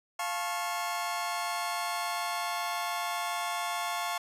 sawtooth chord, F augmented, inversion none, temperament just, 698.5 / 873.1 / 1091.3 Hz, F5 / A5 / C#6, 0 / -14 / -27 cents, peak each -31 / -33 / -31 dBFS, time 0.19-4.18 s, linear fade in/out 5 ms, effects resampled to 32000 Hz

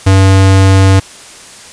square tone, 96.1 Hz, G2, 34 cents flat, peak -4 dBFS, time 0.06-1 s, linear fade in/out 10 ms, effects white hiss -33 dBFS RMS until 1.72 s + resampled to 22050 Hz

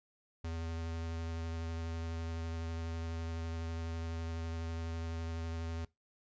square tone with vibrato, 82.41 Hz, E2, in tune, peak -38 dBFS, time 0.44-5.85 s, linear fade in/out 5 ms, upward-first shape triangle, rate 12 Hz, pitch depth 15 cents each way, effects noise-tail reverb RT60 0.2 s tail -21 dB re dry + resampled to 16000 Hz

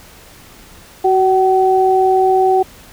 sine tone pair together, 375.2 / 758.9 Hz, F#4 / F#5, +24 / +44 cents, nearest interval octave, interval 1220 cents, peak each -12 dBFS, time 1.04-2.63 s, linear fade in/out 10 ms, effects pink hiss -41 dBFS RMS until 2.92 s

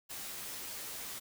white noise with comb filter, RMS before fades -43 dBFS, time 0.09-1.2 s, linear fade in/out 20 ms, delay 12 ms, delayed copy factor -0.95, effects none

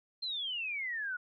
sine exponential sweep, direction down, 4210 to 1434 Hz, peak -34 dBFS, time 0.22-1.17 s, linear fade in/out 10 ms, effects none

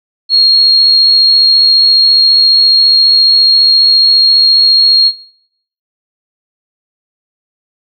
sine tone with amplitude modulation, 4276 Hz, C8, 37 cents sharp, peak -3 dBFS, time 0.29-5.12 s, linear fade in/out 50 ms, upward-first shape sine, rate 74.6 Hz, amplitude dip 35%, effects noise-tail reverb RT60 0.7 s tail -19 dB re dry

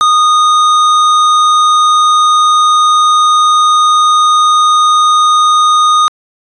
sine tone with hard clipping, 1234 Hz, D#6, 15 cents flat, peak -7 dBFS, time 0.01-6.08 s, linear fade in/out 0 ms, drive 11 dB, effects resampled to 22050 Hz

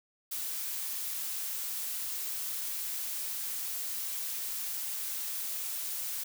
blue noise, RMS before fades -36 dBFS, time 0.31-6.24 s, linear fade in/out 10 ms, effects none

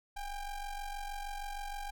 square ring-modulated tone, 394.8 Hz, G4, 12 cents sharp, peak -36 dBFS, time 0.16-1.91 s, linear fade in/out 10 ms, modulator 418 Hz, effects none

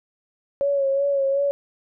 sine tone with vibrato, 554.4 Hz, C#5, in tune, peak -18 dBFS, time 0.61-1.51 s, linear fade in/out 0 ms, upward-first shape sine, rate 2.7 Hz, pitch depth 37 cents each way, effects none

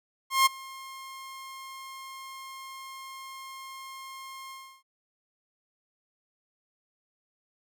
sawtooth tone with ADSR envelope, 1067 Hz, C6, 34 cents sharp, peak -13 dBFS, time 0.3-4.83 s, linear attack 160 ms, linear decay 16 ms, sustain -24 dB, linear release 320 ms, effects none

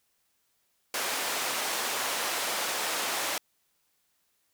pink band-pass noise, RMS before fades -31 dBFS, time 0.94-3.38 s, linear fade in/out 2 ms, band 580 to 14000 Hz, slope 12 dB/octave, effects white hiss -73 dBFS RMS until 4.53 s

